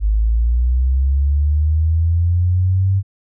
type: linear sweep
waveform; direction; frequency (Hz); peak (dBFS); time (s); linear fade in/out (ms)
sine; up; 50.9 to 98; -12; 0-3.03; 50
effects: none